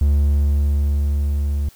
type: tone with level ramp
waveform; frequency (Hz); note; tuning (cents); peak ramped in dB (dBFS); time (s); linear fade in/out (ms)
triangle; 71.8; D2; -39; -10 to -16; 0.01-1.69; 5
effects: white hiss -50 dBFS RMS until 1.75 s